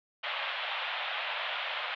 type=band-pass noise; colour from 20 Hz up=white; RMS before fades=-35 dBFS; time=0.23-1.95 s; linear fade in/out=10 ms; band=570 to 3500 Hz; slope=48 dB/octave; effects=none